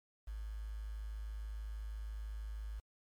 sine tone with quantisation, 53.1 Hz, G#1, 39 cents sharp, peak -40 dBFS, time 0.27-2.8 s, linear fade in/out 10 ms, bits 10, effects MP3 96 kbps

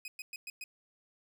sawtooth tone bursts, 2513 Hz, D#7, 17 cents sharp, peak -37 dBFS, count 5, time 0.05-0.64 s, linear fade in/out 2 ms, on 30 ms, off 110 ms, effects none

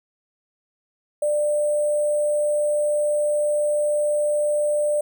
sine tone with sample-and-hold, 593 Hz, D5, 17 cents sharp, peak -18 dBFS, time 1.22-5.01 s, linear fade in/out 5 ms, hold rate 8820 Hz, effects none

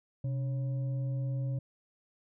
sine tone with frequency modulation, 130 Hz, C3, 11 cents flat, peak -30 dBFS, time 0.24-1.59 s, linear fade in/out 5 ms, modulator 421 Hz, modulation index 0.27, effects none

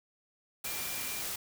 sine tone in noise, 2375 Hz, D7, 19 cents sharp, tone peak -45 dBFS, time 0.65-1.22 s, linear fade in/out 5 ms, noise white, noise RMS -37 dBFS, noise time 0.64-1.36 s, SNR -11 dB, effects none

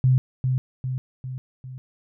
sine tone with echo, 129 Hz, C3, 24 cents flat, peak -14 dBFS, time 0.04-0.18 s, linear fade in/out 0 ms, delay 400 ms, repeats 4, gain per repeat -5 dB, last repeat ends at 1.78 s, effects none

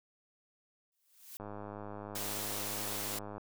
blue noise with exponential growth, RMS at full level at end -45 dBFS, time 0.92-1.37 s, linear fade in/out 1 ms, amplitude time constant 96 ms
click train, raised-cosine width 1 ms, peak -30 dBFS, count 205, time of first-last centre 1.4-3.381 s, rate 103 Hz
white high-pass noise, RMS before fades -39 dBFS, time 2.15-3.19 s, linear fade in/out 5 ms, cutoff 230 Hz, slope 24 dB/octave
effects none

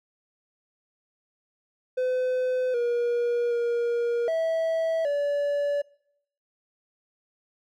triangle tone with pitch steps, 508 / 477.7 / 473.2 / 652 / 575 Hz, B4 / A#4 / A#4 / E5 / D5, +49 / +42 / +26 / -19 / -37 cents, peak -21 dBFS, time 1.97-5.82 s, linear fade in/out 10 ms, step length 770 ms, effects noise-tail reverb RT60 0.7 s tail -23 dB re dry

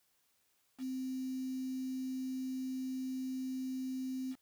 sine tone with quantisation, 260 Hz, C4, 11 cents flat, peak -36 dBFS, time 0.78-4.36 s, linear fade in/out 50 ms, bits 9, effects white hiss -75 dBFS RMS until 4.41 s

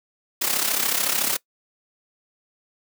white noise with amplitude modulation, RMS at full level -20 dBFS, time 0.41-1.37 s, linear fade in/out 10 ms, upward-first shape sine, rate 33.8 Hz, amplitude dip 65%, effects noise-tail reverb RT60 0.1 s tail -22 dB re dry + high-pass 200 Hz 12 dB/octave

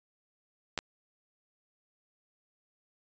clicks, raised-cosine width 0.2 ms, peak -13 / -19 dBFS, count 2, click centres 0.777 / 0.789 s, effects resampled to 16000 Hz

